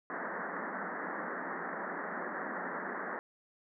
white band-pass noise, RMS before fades -39 dBFS, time 0.1-3.19 s, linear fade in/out 0 ms, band 170 to 1900 Hz, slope 96 dB/octave, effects none

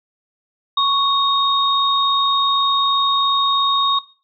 sine tone pair together, 1108.7 / 3726 Hz, C#6 / A#7, 0 / -2 cents, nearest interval octave + major sixth, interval 2098 cents, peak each -16 / -16 dBFS, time 0.77-3.99 s, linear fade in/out 5 ms, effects noise-tail reverb RT60 0.4 s tail -20 dB re dry

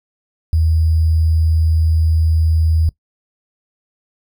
sine tone with sample-and-hold, 80.3 Hz, E2, 45 cents flat, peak -11 dBFS, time 0.53-2.89 s, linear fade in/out 0 ms, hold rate 4900 Hz, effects noise-tail reverb RT60 0.1 s tail -20 dB re dry

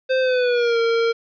square tone with pitch glide, 520 to 460.6 Hz, C5 to A#4, -11 to -21 cents, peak -17 dBFS, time 0.09-1.13 s, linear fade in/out 20 ms, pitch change -210 cents, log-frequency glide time 0.2-0.79 s, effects resampled to 11025 Hz + 9-bit

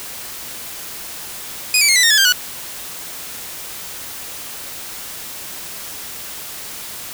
15% pulse tone with pitch steps, 2489 / 2309 / 2142 / 1987 / 1843.2 / 1709.9 / 1586.2 / 1471.4 Hz, D#7 / D7 / C7 / B6 / A#6 / A6 / G6 / F#6, 0 / -30 / +40 / +10 / -20 / -50 / +20 / -10 cents, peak -4 dBFS, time 1.74-2.324 s, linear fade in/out 2 ms, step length 73 ms, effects white hiss -31 dBFS RMS until 7.13 s

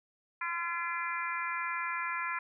harmonic tone, 341.4 Hz, F4, 39 cents flat, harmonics 3 / 4 / 5 / 6 / 7, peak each -37 / -38 / -39 / -40 / -40 dBFS, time 0.41-2.39 s, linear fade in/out 5 ms, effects none

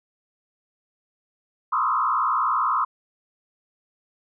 sine tone with frequency modulation, 1159 Hz, D6, 23 cents flat, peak -19 dBFS, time 1.72-2.85 s, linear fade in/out 10 ms, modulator 60.1 Hz, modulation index 2.8, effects none

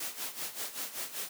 white noise with tremolo, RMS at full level -36 dBFS, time 0-1.29 s, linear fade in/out 5 ms, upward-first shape sine, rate 5.2 Hz, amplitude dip 75%, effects high-pass 200 Hz 12 dB/octave

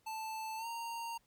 square tone with pitch glide, 880 to 925.9 Hz, A5 to A#5, 0 to -12 cents, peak -40 dBFS, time 0.06-1.18 s, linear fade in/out 10 ms, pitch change +88 cents, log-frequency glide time 0.57-0.66 s, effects pink hiss -74 dBFS RMS until 1.26 s

